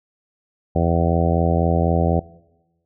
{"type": "harmonic tone", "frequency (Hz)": 84, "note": "E2", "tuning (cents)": 33, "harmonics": [1, 2, 3, 4, 5, 6, 7, 8, 9], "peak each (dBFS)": [-20, -21, -27, -27, -27, -26, -26, -28, -27], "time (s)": [0.75, 2.2], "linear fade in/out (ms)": 10, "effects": ["noise-tail reverb RT60 1.0 s tail -21 dB re dry"]}